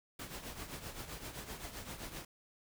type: noise with tremolo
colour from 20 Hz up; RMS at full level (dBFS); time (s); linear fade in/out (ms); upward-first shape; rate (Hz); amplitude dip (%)
pink; -43; 0.19-2.25; 5; triangle; 7.7; 70
effects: none